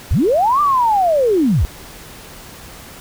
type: linear two-way sweep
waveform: sine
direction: up then down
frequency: 45.95 to 1200 to 45.95 Hz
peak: -11 dBFS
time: 0.11-1.65 s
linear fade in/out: 0 ms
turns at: 0.61 s
effects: pink hiss -37 dBFS RMS until 3 s